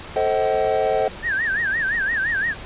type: chord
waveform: triangle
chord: A diminished seventh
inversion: none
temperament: just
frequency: 440 / 528 / 633.6 / 760.3 Hz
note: A4 / C5 / Eb5 / Gb5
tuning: 0 / +16 / +31 / +47 cents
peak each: -21 dBFS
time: 0.16-1.08 s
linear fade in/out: 2 ms
type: tone with vibrato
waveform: sine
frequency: 1707 Hz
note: G#6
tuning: 47 cents sharp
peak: -19 dBFS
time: 1.22-2.55 s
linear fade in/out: 50 ms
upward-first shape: sine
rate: 5.8 Hz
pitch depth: 180 cents each way
effects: pink hiss -36 dBFS RMS until 2.65 s + resampled to 8000 Hz